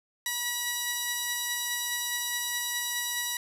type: tone pair together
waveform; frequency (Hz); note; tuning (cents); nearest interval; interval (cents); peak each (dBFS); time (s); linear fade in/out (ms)
10% pulse; 968 / 1931.2; B5 / B6; -35 / -39; octave; 1196; -28 / -21; 0.26-3.37; 2
effects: none